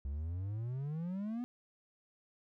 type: exponential sweep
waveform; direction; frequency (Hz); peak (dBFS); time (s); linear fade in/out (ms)
triangle; up; 66.7 to 250; -34; 0.05-1.44; 0
effects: none